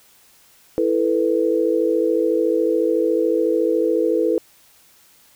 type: chord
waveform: sine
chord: E suspended fourth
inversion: none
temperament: equal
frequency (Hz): 329.6 / 440 / 493.9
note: E4 / A4 / B4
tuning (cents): 0 / 0 / 0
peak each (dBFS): -20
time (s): 0.78-4.38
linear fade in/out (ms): 0
effects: white hiss -53 dBFS RMS until 5.35 s